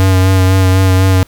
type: tone with vibrato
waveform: square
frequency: 94.1 Hz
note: F#2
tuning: 30 cents sharp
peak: -7 dBFS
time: 0-1.23 s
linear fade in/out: 0 ms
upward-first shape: sine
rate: 4 Hz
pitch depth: 23 cents each way
effects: pink hiss -47 dBFS RMS until 1.27 s